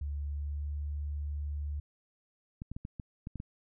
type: tone with pitch glide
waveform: sine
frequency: 72.1 to 73.11 Hz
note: D2 to D2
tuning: -31 to -7 cents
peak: -33 dBFS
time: 0.01-1.8 s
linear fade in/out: 5 ms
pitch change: +24 cents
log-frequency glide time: 0.24-0.7 s
type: clicks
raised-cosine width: 5 ms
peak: -27 dBFS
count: 8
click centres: 2.619 / 2.716 / 2.765 / 2.851 / 2.998 / 3.271 / 3.357 / 3.401 s
effects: none